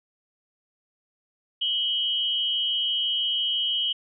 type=tone pair together; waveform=sine; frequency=2960 / 3206 Hz; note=F#7 / G7; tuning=0 / +38 cents; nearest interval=minor second; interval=138 cents; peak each=-25 / -26 dBFS; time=1.61-3.93 s; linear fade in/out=10 ms; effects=none